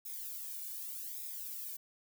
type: noise with flanger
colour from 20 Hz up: violet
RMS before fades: -43 dBFS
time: 0.05-1.77 s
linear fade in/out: 10 ms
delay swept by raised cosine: 0.67 to 1.57 ms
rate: 0.85 Hz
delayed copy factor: -1
effects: none